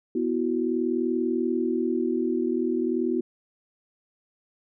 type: chord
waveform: sine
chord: B suspended fourth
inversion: none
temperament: equal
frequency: 246.9 / 329.6 / 370 Hz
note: B3 / E4 / F#4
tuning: 0 / 0 / 0 cents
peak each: -27 dBFS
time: 0.15-3.21 s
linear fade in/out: 5 ms
effects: none